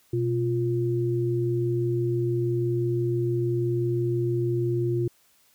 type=tone pair together; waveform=sine; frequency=123.47 / 349.5 Hz; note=B2 / F4; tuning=0 / +1 cents; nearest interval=octave + tritone; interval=1801 cents; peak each=-25 dBFS; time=0.13-5.08 s; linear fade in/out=5 ms; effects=white hiss -62 dBFS RMS until 5.54 s